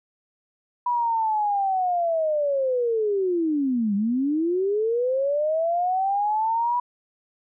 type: linear two-way sweep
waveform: sine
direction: down then up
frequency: 982 to 195.5 to 982 Hz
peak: -20 dBFS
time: 0.86-6.8 s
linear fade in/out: 5 ms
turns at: 3.95 s
effects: none